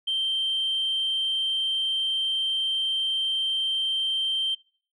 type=tone; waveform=sine; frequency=3136 Hz; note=G7; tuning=in tune; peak=-22 dBFS; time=0.07-4.55 s; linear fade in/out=10 ms; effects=noise-tail reverb RT60 0.5 s tail -25 dB re dry + tanh soft clip ceiling -20 dBFS